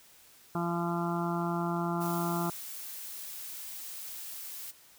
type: harmonic tone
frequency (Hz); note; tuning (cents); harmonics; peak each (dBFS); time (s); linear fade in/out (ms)
171.3; F3; -33; 1 / 2 / 4 / 5 / 6 / 7 / 8; -32 / -35 / -38 / -39 / -40 / -40 / -41; 0.55-2.5; 2
type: noise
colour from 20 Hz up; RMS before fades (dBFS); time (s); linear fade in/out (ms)
blue; -42; 2-4.72; 20
effects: white hiss -58 dBFS RMS until 4.98 s